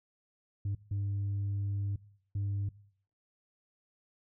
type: tone bursts at uneven times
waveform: sine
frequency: 100 Hz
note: G2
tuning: 35 cents sharp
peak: -28 dBFS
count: 3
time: 0.65-0.75 / 0.91-1.96 / 2.35-2.69 s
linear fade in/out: 5 ms
effects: noise-tail reverb RT60 0.6 s tail -21 dB re dry + tanh soft clip ceiling -29 dBFS